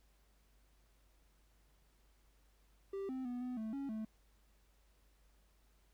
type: tone with pitch steps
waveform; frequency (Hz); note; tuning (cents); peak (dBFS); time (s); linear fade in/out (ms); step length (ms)
triangle; 392.1 / 260.2 / 245.5 / 250.4 / 219.6 / 276.7 / 218.4; G4 / C4 / B3 / B3 / A3 / C#4 / A3; 0 / -9 / -10 / +24 / -3 / -3 / -13; -37; 2.93-4.05; 5; 160
effects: added 50 Hz sine -68 dBFS peak until 5.93 s + pink hiss -75 dBFS RMS until 5.93 s